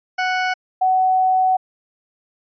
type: tone pair in turn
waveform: 20% pulse / sine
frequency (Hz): 740 / 748.6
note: F#5 / F#5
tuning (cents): 0 / +20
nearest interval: unison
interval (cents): 20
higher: second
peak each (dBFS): -13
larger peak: neither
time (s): 0.18-0.54 / 0.81-1.57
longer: second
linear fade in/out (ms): 10
effects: resampled to 11025 Hz